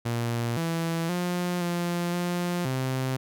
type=tone with pitch steps; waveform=sawtooth; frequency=117.8 / 165.7 / 177.4 / 173.6 / 175.9 / 130.7 Hz; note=A#2 / E3 / F3 / F3 / F3 / C3; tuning=+19 / +9 / +27 / -10 / +13 / -1 cents; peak=-22 dBFS; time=0.05-3.17 s; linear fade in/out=10 ms; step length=520 ms; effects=none